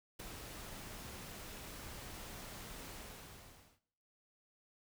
pink noise with ADSR envelope, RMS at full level -45 dBFS, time 0.19-3.8 s, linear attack 11 ms, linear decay 4 ms, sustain -4 dB, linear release 890 ms, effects noise-tail reverb RT60 0.7 s tail -18 dB re dry

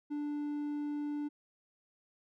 triangle tone, 293.7 Hz, D4, in tune, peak -32 dBFS, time 0.1-1.29 s, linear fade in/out 20 ms, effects none

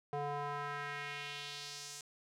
square tone with band-pass filter sweep, 144.6 Hz, D3, 27 cents flat, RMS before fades -42 dBFS, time 0.13-2.01 s, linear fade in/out 0 ms, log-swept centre 660 to 7200 Hz, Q 1.8, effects none

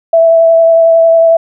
sine tone with vibrato, 660 Hz, E5, 2 cents sharp, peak -3 dBFS, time 0.13-1.37 s, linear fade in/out 5 ms, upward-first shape triangle, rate 11 Hz, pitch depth 15 cents each way, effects none

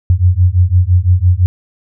sine beating tone pair, 87.31 / 93.21 Hz, F2 / F#2, 0 / +13 cents, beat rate 5.9 Hz, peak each -10 dBFS, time 0.1-1.46 s, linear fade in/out 0 ms, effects none

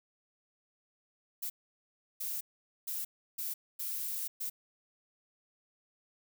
violet noise bursts at uneven times, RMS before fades -37 dBFS, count 6, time 1.42-1.5 / 2.2-2.41 / 2.87-3.05 / 3.38-3.54 / 3.79-4.28 / 4.4-4.5 s, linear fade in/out 10 ms, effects none

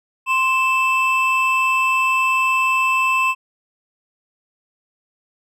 triangle tone pair together, 1046.5 / 2637 Hz, C6 / E7, 0 / 0 cents, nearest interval octave + major third, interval 1600 cents, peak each -16 dBFS, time 0.26-3.35 s, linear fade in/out 50 ms, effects none

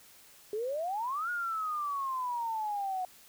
sine exponential two-way sweep, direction up then down, 406.9 to 1452 to 728 Hz, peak -31 dBFS, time 0.53-3.05 s, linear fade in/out 2 ms, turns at 1.3 s, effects white hiss -57 dBFS RMS until 3.28 s

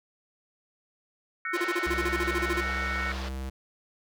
sine chord, F# dominant seventh, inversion third, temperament just, 1332 / 1480 / 1850 / 2220 Hz, E6 / F#6 / A#6 / C#7, +18 / 0 / -14 / +2 cents, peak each -35 dBFS, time 1.45-3.12 s, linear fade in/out 2 ms
square tone bursts, 349.2 Hz, F4, in tune, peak -27 dBFS, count 15, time 1.53-2.61 s, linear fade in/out 10 ms, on 44 ms, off 30 ms
pink band-pass noise, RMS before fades -40 dBFS, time 1.55-3.29 s, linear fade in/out 5 ms, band 440 to 5000 Hz, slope 24 dB/octave
square tone, 66 Hz, C2, 16 cents sharp, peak -33 dBFS, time 1.86-3.5 s, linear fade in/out 10 ms
effects none

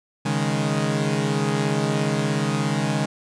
sawtooth chord, C# suspended second, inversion none, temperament equal, 138.59 / 155.56 / 207.7 Hz, C#3 / D#3 / G#3, 0 / 0 / 0 cents, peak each -21 dBFS, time 0.25-3.06 s, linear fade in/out 10 ms, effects resampled to 22050 Hz + 9-bit

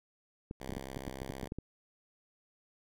clicks, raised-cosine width 3 ms, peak -26 dBFS, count 11, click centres 0.511 / 0.695 / 0.726 / 0.77 / 0.969 / 1.078 / 1.219 / 1.3 / 1.432 / 1.521 / 1.586 s
5% pulse tone with vibrato, 66.5 Hz, C2, 29 cents sharp, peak -31 dBFS, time 0.6-1.48 s, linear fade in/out 5 ms, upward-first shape sine, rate 15 Hz, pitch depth 9 cents each way
effects none

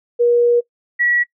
sine tone pair in turn, 478.2 / 1930 Hz, A#4 / B6, +44 / -40 cents, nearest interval 2 octaves, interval 2416 cents, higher second, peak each -10 / -13 dBFS, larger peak first, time 0.19-0.61 / 0.99-1.24 s, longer first, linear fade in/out 20 ms, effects noise-tail reverb RT60 0.1 s tail -21 dB re dry

